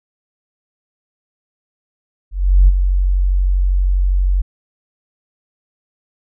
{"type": "tone with ADSR envelope", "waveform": "sine", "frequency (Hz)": 46.25, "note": "F#1", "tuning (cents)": 0, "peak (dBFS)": -3, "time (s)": [2.31, 4.42], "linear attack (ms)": 370, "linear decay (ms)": 29, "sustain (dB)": -8, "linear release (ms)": 12, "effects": ["tanh soft clip ceiling 0 dBFS"]}